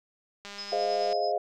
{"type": "click train", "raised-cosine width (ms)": 0.2, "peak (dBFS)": -25, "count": 138, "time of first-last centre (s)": [0.45, 1.128], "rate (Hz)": 202}
{"type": "tone with tremolo", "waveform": "sine", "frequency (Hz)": 5100, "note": "D#8", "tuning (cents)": 42, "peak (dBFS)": -35, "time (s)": [0.58, 1.32], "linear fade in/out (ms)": 5, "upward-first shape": "sine", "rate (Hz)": 9.3, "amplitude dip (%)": 65}
{"type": "chord", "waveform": "sine", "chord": "F minor seventh", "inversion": "first", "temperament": "equal", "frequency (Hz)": [415.3, 523.3, 622.3, 698.5], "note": ["Ab4", "C5", "Eb5", "F5"], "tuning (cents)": [0, 0, 0, 0], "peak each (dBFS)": [-32, -34, -30, -28], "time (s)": [0.72, 1.38], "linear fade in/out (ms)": 5}
{"effects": []}